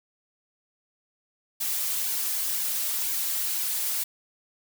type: noise with flanger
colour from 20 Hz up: blue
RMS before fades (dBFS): -28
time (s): 1.6-4.04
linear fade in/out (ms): 10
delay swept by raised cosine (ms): 1.5 to 6.2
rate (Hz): 2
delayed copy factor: -1
effects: none